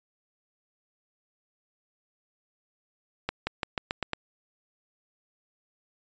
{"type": "accelerating click train", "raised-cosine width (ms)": 0.3, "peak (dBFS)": -12, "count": 7, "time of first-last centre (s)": [3.29, 4.133], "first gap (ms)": 180, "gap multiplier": 0.9, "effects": ["resampled to 16000 Hz"]}